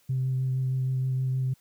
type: tone with vibrato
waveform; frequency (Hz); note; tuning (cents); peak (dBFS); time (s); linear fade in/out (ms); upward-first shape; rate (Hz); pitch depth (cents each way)
sine; 130.3; C3; -7; -23; 0.09-1.54; 10; triangle; 6.4; 16
effects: tanh soft clip ceiling -20 dBFS + white hiss -64 dBFS RMS until 1.6 s